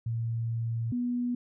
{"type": "tone pair in turn", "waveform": "sine", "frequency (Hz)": [115.1, 243.9], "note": ["A#2", "B3"], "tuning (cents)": [-22, -21], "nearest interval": "octave + minor second", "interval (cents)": 1301, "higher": "second", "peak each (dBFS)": [-28, -27], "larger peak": "second", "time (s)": [[0.06, 0.92], [0.92, 1.35]], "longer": "first", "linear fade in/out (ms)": 5, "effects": []}